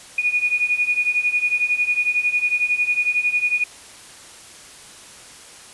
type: beating tone pair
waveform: sine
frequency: 2451 / 2462 Hz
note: D#7 / D#7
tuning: -27 / -19 cents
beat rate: 11 Hz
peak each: -22 / -19 dBFS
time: 0.18-3.64 s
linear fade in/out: 5 ms
effects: white hiss -42 dBFS RMS until 5.73 s + resampled to 24000 Hz